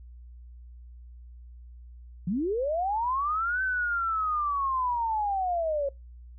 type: linear two-way sweep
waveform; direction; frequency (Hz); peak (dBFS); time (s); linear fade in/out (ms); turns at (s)
sine; up then down; 160 to 1543 to 544; -25; 2.27-5.89; 5; 3.62
effects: noise-tail reverb RT60 0.2 s tail -23 dB re dry + added 60 Hz sine -44 dBFS peak until 6.38 s